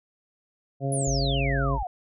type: harmonic tone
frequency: 137.2 Hz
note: C#3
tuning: 17 cents flat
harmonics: 1 / 2 / 3 / 4 / 5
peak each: -26 / -33 / -34 / -33 / -33 dBFS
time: 0.8-1.79 s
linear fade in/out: 50 ms
type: exponential sweep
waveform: sine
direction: down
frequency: 10548 to 692 Hz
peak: -29 dBFS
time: 0.92-1.87 s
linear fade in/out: 2 ms
type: tone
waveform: sine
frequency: 53.3 Hz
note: G#1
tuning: 46 cents sharp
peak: -27 dBFS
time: 1.07-1.83 s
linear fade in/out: 5 ms
effects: none